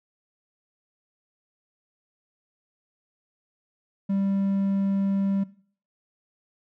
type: tone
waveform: triangle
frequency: 196.3 Hz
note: G3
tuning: 3 cents sharp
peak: -20 dBFS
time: 4.09-5.44 s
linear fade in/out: 10 ms
effects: noise-tail reverb RT60 0.5 s tail -19 dB re dry